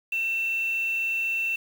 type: tone with quantisation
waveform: sine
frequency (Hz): 2686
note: E7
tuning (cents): +32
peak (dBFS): -24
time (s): 0.12-1.56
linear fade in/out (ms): 5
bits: 7
effects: none

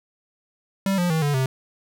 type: tone with pitch steps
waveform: square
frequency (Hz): 194.7 / 176.49 / 159.98 / 145.02 / 131.46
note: G3 / F3 / D#3 / D3 / C3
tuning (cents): -12 / +18 / +48 / -22 / +9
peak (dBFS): -20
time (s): 0.86-1.46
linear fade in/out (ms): 2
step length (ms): 120
effects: none

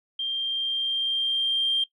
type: tone with level ramp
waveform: sine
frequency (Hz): 3181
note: G7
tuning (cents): +25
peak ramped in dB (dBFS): -25 to -19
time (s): 0.19-1.84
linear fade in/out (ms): 5
effects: noise-tail reverb RT60 0.1 s tail -19 dB re dry + tanh soft clip ceiling -15 dBFS

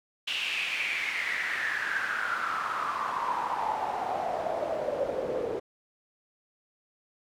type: noise with band-pass filter sweep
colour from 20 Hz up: pink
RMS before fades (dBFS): -31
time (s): 0.27-5.6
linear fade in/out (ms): 10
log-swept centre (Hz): 2900 to 450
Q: 6.4
effects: none

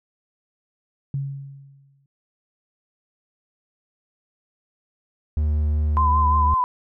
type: tone with exponential decay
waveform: sine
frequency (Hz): 138.4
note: C#3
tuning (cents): -2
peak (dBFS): -21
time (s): 1.14-2.06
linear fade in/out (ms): 2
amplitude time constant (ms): 200
type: tone with pitch glide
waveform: triangle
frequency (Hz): 75.5 to 74.85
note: D2 to D2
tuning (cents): +48 to +33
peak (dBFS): -16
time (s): 5.37-6.54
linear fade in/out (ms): 0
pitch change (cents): -15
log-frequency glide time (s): 5.56-6.41
type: tone with vibrato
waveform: sine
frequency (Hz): 1018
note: C6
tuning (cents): -48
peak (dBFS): -17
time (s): 5.97-6.64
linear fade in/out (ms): 0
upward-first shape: triangle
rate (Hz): 5.7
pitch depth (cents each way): 52
effects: none

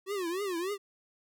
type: tone with vibrato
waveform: square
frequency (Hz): 370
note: F#4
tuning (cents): 0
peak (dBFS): -32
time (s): 0.06-0.78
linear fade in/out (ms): 50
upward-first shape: triangle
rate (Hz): 3.4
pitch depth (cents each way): 220
effects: none

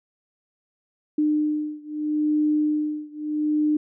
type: beating tone pair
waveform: sine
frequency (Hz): 301.8 / 302.58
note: D4 / D#4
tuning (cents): +47 / -48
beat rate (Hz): 0.78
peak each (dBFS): -23 / -24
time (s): 1.18-3.77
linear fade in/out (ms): 5
effects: none

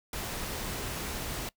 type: noise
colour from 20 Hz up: pink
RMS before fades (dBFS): -36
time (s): 0.13-1.49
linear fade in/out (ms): 2
effects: noise-tail reverb RT60 0.1 s tail -21 dB re dry

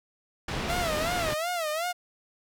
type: low-pass noise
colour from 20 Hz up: pink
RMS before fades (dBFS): -32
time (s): 0.48-1.34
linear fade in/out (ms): 5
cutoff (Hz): 4500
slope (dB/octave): 12
type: tone with vibrato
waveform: sawtooth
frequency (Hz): 659.3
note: E5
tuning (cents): 0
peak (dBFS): -24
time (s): 0.68-1.93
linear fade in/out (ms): 20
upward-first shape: sine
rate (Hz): 2.7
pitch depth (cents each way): 150
effects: none

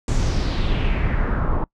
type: noise with low-pass filter sweep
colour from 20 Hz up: brown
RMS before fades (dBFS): -20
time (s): 0.08-1.64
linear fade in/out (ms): 2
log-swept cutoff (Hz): 7600 to 990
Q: 2.9
effects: noise-tail reverb RT60 0.1 s tail -24 dB re dry

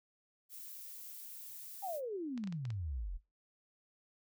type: noise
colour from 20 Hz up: violet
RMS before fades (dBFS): -49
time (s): 0.49-2.01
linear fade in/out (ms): 50
type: exponential sweep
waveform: sine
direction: down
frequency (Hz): 828 to 39.11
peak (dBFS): -37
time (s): 1.82-3.18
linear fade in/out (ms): 20
type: clicks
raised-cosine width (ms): 0.2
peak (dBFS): -33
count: 6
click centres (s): 2.377 / 2.439 / 2.474 / 2.525 / 2.653 / 2.704
effects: noise-tail reverb RT60 0.2 s tail -17 dB re dry

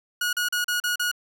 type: tone bursts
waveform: sawtooth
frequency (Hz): 1451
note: F#6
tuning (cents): -34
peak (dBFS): -19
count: 6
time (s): 0.21-1.115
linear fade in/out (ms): 5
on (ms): 120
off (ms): 37
effects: none

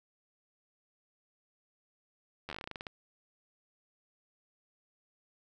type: slowing click train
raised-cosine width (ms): 0.3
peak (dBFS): -24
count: 14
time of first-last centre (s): 2.49-2.868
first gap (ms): 11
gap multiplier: 1.15
effects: none

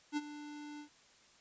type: tone with ADSR envelope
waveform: square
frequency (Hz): 295.9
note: D4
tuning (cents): +13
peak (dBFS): -32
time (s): 0.12-0.89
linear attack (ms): 50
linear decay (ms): 33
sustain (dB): -14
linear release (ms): 95
effects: white hiss -64 dBFS RMS until 1.4 s + resampled to 16000 Hz

